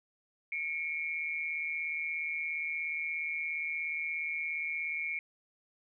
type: tone pair together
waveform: sine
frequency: 2192 / 2349 Hz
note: C#7 / D7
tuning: -20 / 0 cents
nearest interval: minor second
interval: 120 cents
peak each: -35 / -36 dBFS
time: 0.52-5.19 s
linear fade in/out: 2 ms
effects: none